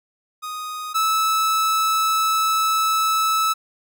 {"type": "tone pair in turn", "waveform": "45% pulse", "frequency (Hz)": [1244.5, 1306.6], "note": ["D#6", "E6"], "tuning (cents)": [0, -16], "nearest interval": "minor second", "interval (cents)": 84, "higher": "second", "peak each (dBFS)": [-28, -17], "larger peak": "second", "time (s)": [[0.42, 0.94], [0.94, 3.54]], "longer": "second", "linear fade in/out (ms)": 20, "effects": []}